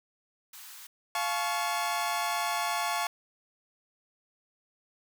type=high-pass noise; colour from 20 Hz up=white; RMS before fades=-47 dBFS; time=0.53-0.87 s; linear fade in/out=5 ms; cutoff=850 Hz; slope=48 dB/octave
type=chord; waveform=sawtooth; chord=F augmented; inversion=none; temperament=equal with one note detuned; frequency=698.5 / 860.9 / 1108.7 Hz; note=F5 / A5 / C#6; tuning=0 / -38 / 0 cents; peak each=-29 dBFS; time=1.15-3.07 s; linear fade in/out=2 ms
effects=none